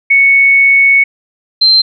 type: tone pair in turn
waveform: sine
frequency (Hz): 2216 / 4126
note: C#7 / C8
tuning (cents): -1 / -25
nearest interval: major seventh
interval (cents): 1076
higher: second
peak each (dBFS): -4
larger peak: neither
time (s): 0.1-1.04 / 1.61-1.82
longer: first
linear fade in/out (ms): 10
effects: none